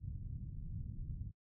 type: low-pass noise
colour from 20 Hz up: white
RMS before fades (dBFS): -44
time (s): 0-1.32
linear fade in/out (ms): 50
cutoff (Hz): 140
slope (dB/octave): 24
effects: noise-tail reverb RT60 0.1 s tail -23 dB re dry